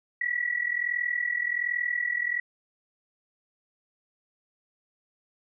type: tone with amplitude modulation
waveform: sine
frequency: 1937 Hz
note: B6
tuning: 34 cents flat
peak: -22 dBFS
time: 0.21-2.4 s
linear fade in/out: 5 ms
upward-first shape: sine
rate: 41.3 Hz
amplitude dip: 80%
effects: none